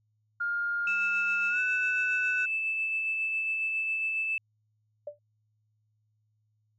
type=tone with pitch glide; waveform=sine; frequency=1411 to 1494.9 Hz; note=F6 to F#6; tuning=+17 to +17 cents; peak=-27 dBFS; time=0.4-2.46 s; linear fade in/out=10 ms; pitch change=+100 cents; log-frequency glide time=1.49-1.6 s
type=tone with tremolo; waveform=sine; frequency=2631 Hz; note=E7; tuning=4 cents flat; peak=-26 dBFS; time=0.87-4.38 s; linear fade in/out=2 ms; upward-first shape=sine; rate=7.3 Hz; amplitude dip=25%
type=tone with exponential decay; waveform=sine; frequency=587.3 Hz; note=D5; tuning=in tune; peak=-31 dBFS; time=5.07-5.19 s; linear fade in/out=5 ms; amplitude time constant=24 ms
effects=tanh soft clip ceiling -18 dBFS + added 107 Hz sine -70 dBFS peak until 6.78 s